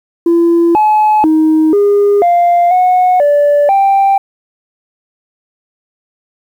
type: tone with pitch steps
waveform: sine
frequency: 338.8 / 854 / 314.2 / 407 / 697 / 731 / 581 / 786 Hz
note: E4 / G#5 / D#4 / G#4 / F5 / F#5 / D5 / G5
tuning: +48 / +48 / +17 / -35 / -4 / -21 / -19 / +4 cents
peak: -4 dBFS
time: 0.26-4.18 s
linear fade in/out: 5 ms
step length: 490 ms
effects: tanh soft clip ceiling -4 dBFS + 7-bit